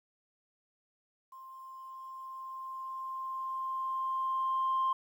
sine tone with level ramp, 1053 Hz, C6, 11 cents sharp, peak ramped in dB -47 to -25 dBFS, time 1.32-4.93 s, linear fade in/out 5 ms, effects tanh soft clip ceiling -24 dBFS + 11-bit

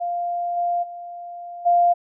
sine tone with level steps, 698 Hz, F5, 1 cent flat, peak -22 / -19 / -32 / -13 dBFS, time 0-1.94 s, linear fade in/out 20 ms, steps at 0.56 / 0.82 / 1.65 s, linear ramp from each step 20 ms, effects none

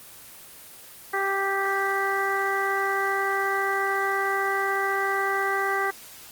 harmonic tone, 392 Hz, G4, in tune, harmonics 1 / 2 / 3 / 4 / 5, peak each -29 / -29 / -29 / -29 / -29 dBFS, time 1.13-5.91 s, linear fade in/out 10 ms, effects white hiss -45 dBFS RMS until 6.31 s + Opus 24 kbps

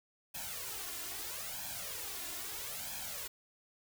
white noise with flanger, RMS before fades -42 dBFS, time 0.34-3.28 s, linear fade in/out 10 ms, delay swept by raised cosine 1.2 to 2.9 ms, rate 0.77 Hz, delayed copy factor +0.75, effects none

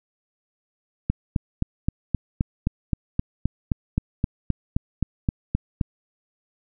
click train, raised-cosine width 5 ms, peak -8 dBFS, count 19, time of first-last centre 1.1-5.812 s, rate 3.82 Hz, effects none

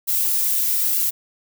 violet noise with flanger, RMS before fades -20 dBFS, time 0.07-1.11 s, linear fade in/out 20 ms, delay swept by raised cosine 1.6 to 4 ms, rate 1.1 Hz, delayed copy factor -0.5, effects none

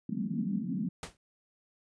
white band-pass noise, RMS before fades -33 dBFS, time 0.09-0.89 s, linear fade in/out 5 ms, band 170 to 240 Hz, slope 48 dB/octave
pink noise with exponential decay, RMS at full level -35 dBFS, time 1.03-1.17 s, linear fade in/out 2 ms, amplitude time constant 29 ms
effects resampled to 22050 Hz

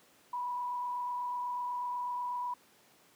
sine tone with frequency modulation, 981 Hz, B5, 12 cents flat, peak -33 dBFS, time 0.33-2.54 s, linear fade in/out 5 ms, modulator 28.1 Hz, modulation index 0.6, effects pink hiss -63 dBFS RMS until 3.15 s + high-pass 200 Hz 12 dB/octave

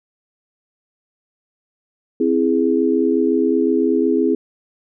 sine chord, C augmented, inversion none, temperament equal, 261.6 / 329.6 / 415.3 Hz, C4 / E4 / G#4, 0 / 0 / 0 cents, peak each -18 dBFS, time 2.2-4.35 s, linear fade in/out 5 ms, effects none

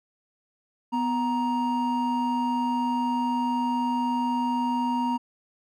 triangle tone pair together, 248.4 / 938 Hz, B3 / A#5, +10 / +11 cents, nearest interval octave + major seventh, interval 2301 cents, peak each -24 dBFS, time 0.92-5.18 s, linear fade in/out 20 ms, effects none

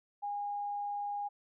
sine tone, 817 Hz, G#5, 29 cents flat, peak -34 dBFS, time 0.22-1.29 s, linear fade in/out 20 ms, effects none

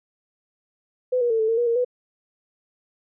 sine tone with pitch steps, 504 / 479.8 / 449.6 / 439.1 / 454.8 / 479.4 / 464.6 / 495.1 Hz, B4 / A#4 / A4 / A4 / A#4 / A#4 / A#4 / B4, +35 / +50 / +37 / -4 / -43 / +48 / -6 / +4 cents, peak -18 dBFS, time 1.12-1.848 s, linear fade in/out 10 ms, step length 91 ms, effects none

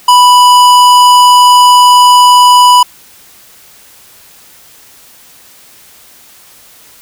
sine tone with hard clipping, 987.8 Hz, B5, in tune, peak -3 dBFS, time 0.08-2.83 s, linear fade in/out 5 ms, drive 17 dB, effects white hiss -39 dBFS RMS until 7.01 s

